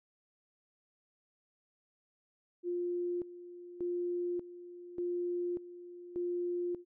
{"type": "tone with tremolo", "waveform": "sine", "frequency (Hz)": 351.9, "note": "F4", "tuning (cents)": 13, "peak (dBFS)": -32, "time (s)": [2.63, 6.85], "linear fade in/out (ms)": 50, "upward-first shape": "square", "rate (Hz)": 0.85, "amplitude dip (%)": 80, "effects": []}